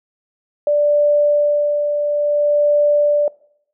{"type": "tone with tremolo", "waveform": "sine", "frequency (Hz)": 587.3, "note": "D5", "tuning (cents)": 0, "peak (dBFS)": -10, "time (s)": [0.67, 3.28], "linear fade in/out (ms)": 2, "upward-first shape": "sine", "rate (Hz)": 0.58, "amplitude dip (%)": 45, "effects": ["noise-tail reverb RT60 0.7 s tail -22 dB re dry"]}